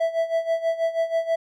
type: tone with tremolo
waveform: triangle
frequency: 659.3 Hz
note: E5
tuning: in tune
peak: -16 dBFS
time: 0-1.36 s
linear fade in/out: 10 ms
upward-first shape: sine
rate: 6.2 Hz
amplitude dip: 80%
effects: none